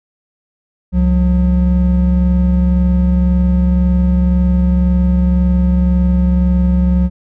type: tone pair together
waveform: triangle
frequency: 67.4 / 180.3 Hz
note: C#2 / F#3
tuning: -48 / -45 cents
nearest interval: octave + perfect fourth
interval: 1703 cents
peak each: -10 dBFS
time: 0.92-7.1 s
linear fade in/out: 50 ms
effects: none